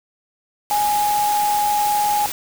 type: tone in noise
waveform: sine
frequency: 830.6 Hz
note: G#5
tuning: in tune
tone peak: -16 dBFS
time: 0.71-2.26 s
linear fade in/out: 0 ms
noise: white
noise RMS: -27 dBFS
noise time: 0.7-2.32 s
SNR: +8 dB
effects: none